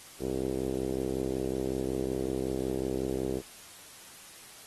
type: tone with low-pass filter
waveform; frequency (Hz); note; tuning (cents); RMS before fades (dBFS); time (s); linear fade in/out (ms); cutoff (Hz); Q
5% pulse; 65.41; C2; 0; -32; 0.19-3.42; 50; 390; 3.3
effects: white hiss -50 dBFS RMS until 4.66 s + AAC 32 kbps